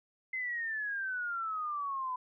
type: exponential sweep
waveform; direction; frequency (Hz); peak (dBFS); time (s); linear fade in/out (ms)
sine; down; 2073 to 1000; -33; 0.33-2.16; 5
effects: none